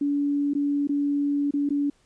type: tone with dropouts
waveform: sine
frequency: 286.2 Hz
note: D4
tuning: 45 cents flat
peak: -21 dBFS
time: 0.01-1.9 s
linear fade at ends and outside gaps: 5 ms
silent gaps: 0.536-0.55 / 0.873-0.892 / 1.509-1.537 / 1.691-1.704 s
effects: pink hiss -64 dBFS RMS until 2.05 s + resampled to 22050 Hz